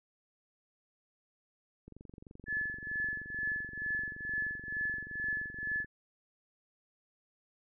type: click train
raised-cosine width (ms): 3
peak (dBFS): -37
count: 93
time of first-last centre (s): 1.88-5.846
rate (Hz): 23.2
type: tone with tremolo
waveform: sine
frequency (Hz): 1723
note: A6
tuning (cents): -37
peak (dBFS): -30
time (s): 2.46-5.86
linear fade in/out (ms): 50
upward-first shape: triangle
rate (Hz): 2.2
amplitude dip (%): 85
effects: none